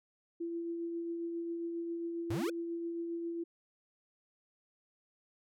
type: tone with tremolo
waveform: sine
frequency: 337.5 Hz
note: E4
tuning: 41 cents sharp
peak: -34 dBFS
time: 0.4-3.44 s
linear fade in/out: 10 ms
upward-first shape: triangle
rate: 7.4 Hz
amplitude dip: 30%
type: exponential sweep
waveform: square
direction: up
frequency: 87.7 to 522 Hz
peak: -35 dBFS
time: 2.3-2.5 s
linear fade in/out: 5 ms
effects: none